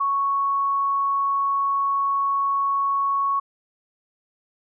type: tone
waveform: sine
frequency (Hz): 1108.7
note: C#6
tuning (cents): 0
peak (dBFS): -19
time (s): 0-3.4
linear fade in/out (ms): 10
effects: none